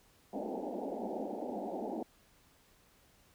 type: band-pass noise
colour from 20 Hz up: pink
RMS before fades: -39 dBFS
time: 0.33-2.03 s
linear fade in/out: 5 ms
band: 200 to 860 Hz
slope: 96 dB/octave
effects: pink hiss -66 dBFS RMS until 3.34 s